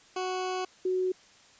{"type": "tone pair in turn", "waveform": ["20% pulse", "sine"], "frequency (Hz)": [370, 370], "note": ["F#4", "F#4"], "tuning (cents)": [0, 0], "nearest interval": "unison", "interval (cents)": 0, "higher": "neither", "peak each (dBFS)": -25, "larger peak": "neither", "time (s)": [[0.16, 0.65], [0.85, 1.12]], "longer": "first", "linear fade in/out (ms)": 5, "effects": ["white hiss -57 dBFS RMS until 1.59 s", "resampled to 16000 Hz"]}